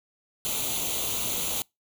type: noise with comb filter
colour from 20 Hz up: white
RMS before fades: -29 dBFS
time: 0.45-1.62 s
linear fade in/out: 0 ms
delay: 0.29 ms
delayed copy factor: +0.75
effects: noise-tail reverb RT60 0.2 s tail -26 dB re dry